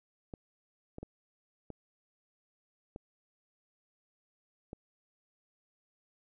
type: clicks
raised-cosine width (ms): 2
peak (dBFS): -29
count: 6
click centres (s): 0.338 / 0.984 / 1.03 / 1.703 / 2.961 / 4.731
effects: none